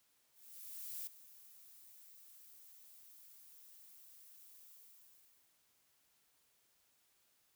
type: noise with ADSR envelope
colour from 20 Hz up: violet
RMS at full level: -44 dBFS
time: 0.32-5.58 s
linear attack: 750 ms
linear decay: 4 ms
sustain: -16 dB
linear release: 860 ms
effects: white hiss -75 dBFS RMS until 7.55 s